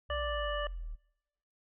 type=exponential sweep; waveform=sine; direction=down; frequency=67 to 36.95 Hz; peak=-37 dBFS; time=0.09-0.96 s; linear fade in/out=20 ms
type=harmonic tone; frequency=587.3 Hz; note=D5; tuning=in tune; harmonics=1 / 2 / 3 / 5; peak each=-35 / -38 / -40 / -42 dBFS; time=0.1-0.67 s; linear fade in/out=2 ms
effects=noise-tail reverb RT60 1.0 s tail -26 dB re dry